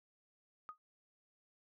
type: tone with exponential decay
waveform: sine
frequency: 1244.5 Hz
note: D#6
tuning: in tune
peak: -40 dBFS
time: 0.69-0.78 s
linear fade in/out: 0 ms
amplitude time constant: 18 ms
effects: none